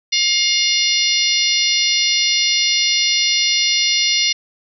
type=harmonic tone; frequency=710 Hz; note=F5; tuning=28 cents sharp; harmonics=3 / 4 / 5 / 6 / 7 / 8; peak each=-21 / -21 / -21 / -21 / -21 / -21 dBFS; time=0.12-4.33 s; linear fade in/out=10 ms; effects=none